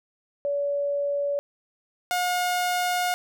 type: tone pair in turn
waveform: sine / sawtooth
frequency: 570 / 718.2 Hz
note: C#5 / F5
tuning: +48 / +48 cents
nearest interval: major third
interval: 400 cents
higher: second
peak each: -23 / -19 dBFS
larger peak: second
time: 0.45-1.39 / 2.11-3.14 s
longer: second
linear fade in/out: 0 ms
effects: none